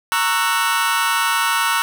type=chord; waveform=sawtooth; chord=F# dominant seventh; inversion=first; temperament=just; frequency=925 / 1110 / 1332 / 1480 Hz; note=A#5 / C#6 / E6 / F#6; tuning=-14 / +2 / +18 / 0 cents; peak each=-18 dBFS; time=0.12-1.82 s; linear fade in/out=0 ms; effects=none